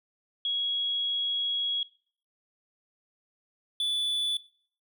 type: tone pair in turn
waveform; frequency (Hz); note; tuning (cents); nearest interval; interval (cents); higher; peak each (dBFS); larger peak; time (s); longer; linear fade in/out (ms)
sine / triangle; 3322 / 3467; G#7 / A7; 0 / -26; minor second; 74; second; -26 / -24; second; 0.45-1.83 / 3.8-4.37; first; 2
effects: noise-tail reverb RT60 0.5 s tail -20 dB re dry